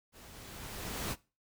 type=noise with level ramp; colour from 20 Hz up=pink; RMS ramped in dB=-55 to -35 dBFS; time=0.12-1.16 s; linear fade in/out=50 ms; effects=noise-tail reverb RT60 0.3 s tail -20 dB re dry